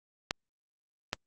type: clicks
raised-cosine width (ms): 0.2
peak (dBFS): -12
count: 2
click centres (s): 0.309 / 1.131
effects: Opus 48 kbps